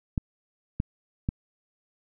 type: clicks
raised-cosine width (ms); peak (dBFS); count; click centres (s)
5; -13; 3; 0.178 / 0.801 / 1.289
effects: none